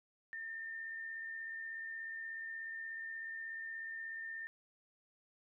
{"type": "tone with amplitude modulation", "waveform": "sine", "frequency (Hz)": 1808, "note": "A6", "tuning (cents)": 47, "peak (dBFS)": -40, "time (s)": [0.33, 4.47], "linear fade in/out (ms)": 0, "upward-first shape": "sine", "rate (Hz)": 76.6, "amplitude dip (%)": 35, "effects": []}